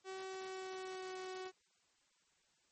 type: tone with pitch glide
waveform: sawtooth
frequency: 380 to 373 Hz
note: F#4 to F#4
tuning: +46 to +14 cents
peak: -40 dBFS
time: 0.04-1.52 s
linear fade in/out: 50 ms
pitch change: -32 cents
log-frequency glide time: 0.24-1.14 s
effects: white hiss -75 dBFS RMS until 2.71 s + MP3 32 kbps